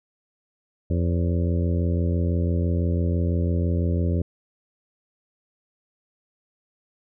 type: harmonic tone with a mistuned harmonic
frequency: 86 Hz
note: F2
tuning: 26 cents flat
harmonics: 1 / 2 / 3 / 4 / 5 / 6 / 7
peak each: -21 / -27 / -31 / -33 / -35 / -37 / -38 dBFS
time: 0.9-4.22 s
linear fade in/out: 5 ms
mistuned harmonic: 7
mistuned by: -83 cents
effects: none